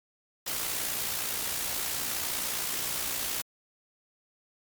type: noise with amplitude modulation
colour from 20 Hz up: white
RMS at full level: -30 dBFS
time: 0.46-3.42 s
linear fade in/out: 10 ms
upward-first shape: sine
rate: 59.3 Hz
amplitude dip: 40%
effects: MP3 96 kbps